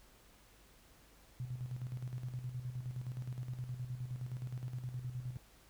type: tone with tremolo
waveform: sine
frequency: 125.2 Hz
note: B2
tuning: 24 cents sharp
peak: -37 dBFS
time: 1.4-5.37 s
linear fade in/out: 0 ms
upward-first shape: square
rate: 9.6 Hz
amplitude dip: 60%
effects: added 50 Hz sine -66 dBFS peak until 5.69 s + pink hiss -64 dBFS RMS until 5.69 s